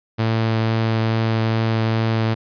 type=tone; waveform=sawtooth; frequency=112.2 Hz; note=A2; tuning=34 cents sharp; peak=-13 dBFS; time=0.18-2.35 s; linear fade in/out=20 ms; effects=resampled to 11025 Hz